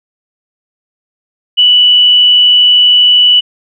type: tone with frequency modulation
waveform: sine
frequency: 2960 Hz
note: F#7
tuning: in tune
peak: -3 dBFS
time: 1.57-3.41 s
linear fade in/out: 20 ms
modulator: 92.6 Hz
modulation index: 0.36
effects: none